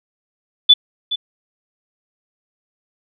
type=tone with echo; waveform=sine; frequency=3480 Hz; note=A7; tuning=20 cents flat; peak=-4 dBFS; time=0.69-0.74 s; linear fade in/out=10 ms; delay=420 ms; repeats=1; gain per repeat=-14 dB; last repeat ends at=1.16 s; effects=none